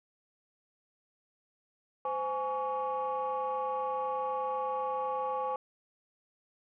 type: tone cluster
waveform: sine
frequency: 516 / 835 / 1126 Hz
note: C5 / G#5 / C#6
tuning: -24 / +9 / +27 cents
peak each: -34 / -33 / -35 dBFS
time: 2.05-5.56 s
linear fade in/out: 2 ms
effects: tanh soft clip ceiling -24 dBFS